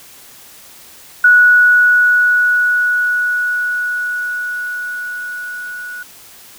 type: tone with level ramp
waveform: sine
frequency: 1467 Hz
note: F#6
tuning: 15 cents flat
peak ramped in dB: -4 to -25 dBFS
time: 1.24-6.03 s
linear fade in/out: 5 ms
effects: white hiss -40 dBFS RMS until 6.58 s